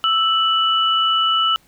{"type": "tone pair together", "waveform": "sine", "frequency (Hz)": [1318.5, 2960], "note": ["E6", "F#7"], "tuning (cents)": [0, 0], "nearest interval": "octave + major second", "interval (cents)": 1400, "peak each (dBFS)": -17, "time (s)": [0.04, 1.56], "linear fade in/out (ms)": 0, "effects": ["pink hiss -55 dBFS RMS until 1.67 s"]}